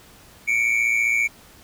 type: tone pair together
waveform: triangle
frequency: 2226 / 2341 Hz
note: C#7 / D7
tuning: +7 / -6 cents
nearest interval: minor second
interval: 87 cents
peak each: -19 dBFS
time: 0.47-1.28 s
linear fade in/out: 20 ms
effects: pink hiss -49 dBFS RMS until 1.63 s